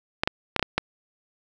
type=clicks; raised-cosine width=0.3 ms; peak=-5 dBFS; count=6; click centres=0.235 / 0.275 / 0.563 / 0.595 / 0.627 / 0.78 s; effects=none